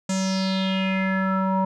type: tone with low-pass filter sweep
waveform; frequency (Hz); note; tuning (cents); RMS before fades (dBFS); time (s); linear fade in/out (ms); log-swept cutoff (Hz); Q
square; 190.3; F#3; +49; -23; 0.09-1.65; 5; 7400 to 890; 4.8
effects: none